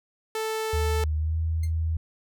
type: tone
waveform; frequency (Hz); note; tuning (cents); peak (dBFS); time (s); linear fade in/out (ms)
sawtooth; 440; A4; 0; -23; 0.35-1.04; 2
type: tone with pitch glide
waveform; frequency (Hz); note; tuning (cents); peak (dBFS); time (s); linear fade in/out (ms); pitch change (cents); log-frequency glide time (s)
sine; 76.9 to 80.91; D#2 to E2; -20 to -32; -23; 0.73-1.97; 5; +88; 1.16-1.38
type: tone with exponential decay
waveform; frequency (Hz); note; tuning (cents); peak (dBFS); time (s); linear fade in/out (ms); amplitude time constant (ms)
10% pulse; 2110; C7; +14; -31; 1.63-1.72; 5; 19
effects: none